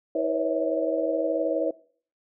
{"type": "tone cluster", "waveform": "sine", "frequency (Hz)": [322.3, 489, 542, 561, 647], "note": ["E4", "B4", "C#5", "C#5", "E5"], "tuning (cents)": [-39, -17, -39, 21, -32], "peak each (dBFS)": -29, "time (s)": [0.15, 1.71], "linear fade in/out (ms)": 5, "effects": ["noise-tail reverb RT60 0.5 s tail -21 dB re dry"]}